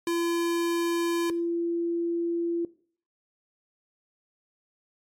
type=tone pair in turn; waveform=square / sine; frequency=340 / 340 Hz; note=F4 / F4; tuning=-46 / -46 cents; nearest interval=unison; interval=0 cents; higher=neither; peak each=-25 dBFS; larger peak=neither; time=0.07-1.3 / 1.3-2.65 s; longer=second; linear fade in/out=2 ms; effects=noise-tail reverb RT60 0.5 s tail -19 dB re dry + MP3 64 kbps